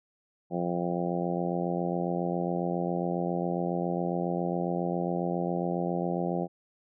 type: harmonic tone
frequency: 87.31 Hz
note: F2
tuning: in tune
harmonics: 2 / 3 / 4 / 5 / 6 / 7 / 8 / 9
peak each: -31 / -38 / -34 / -39 / -36 / -38 / -37 / -38 dBFS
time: 0.5-6.48 s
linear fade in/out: 50 ms
effects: none